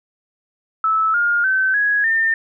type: tone with pitch steps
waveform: sine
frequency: 1307 / 1417.1 / 1536.4 / 1665.9 / 1806.2 Hz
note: E6 / F6 / G6 / G#6 / A6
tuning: -15 / +25 / -35 / +5 / +45 cents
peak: -14 dBFS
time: 0.84-2.34 s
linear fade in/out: 2 ms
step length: 300 ms
effects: none